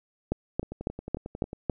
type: two click trains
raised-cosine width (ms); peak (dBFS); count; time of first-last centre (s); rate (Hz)
2; -23 / -12; 11 / 6; 0.63-1.531 / 0.32-1.697; 11.1 / 3.63
effects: none